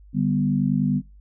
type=chord; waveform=sine; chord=G major; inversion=second; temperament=equal; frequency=146.83 / 196 / 246.9 Hz; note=D3 / G3 / B3; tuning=0 / 0 / 0 cents; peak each=-23 dBFS; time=0.13-1.02 s; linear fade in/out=50 ms; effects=noise-tail reverb RT60 0.3 s tail -24 dB re dry + added 50 Hz sine -45 dBFS peak until 1.2 s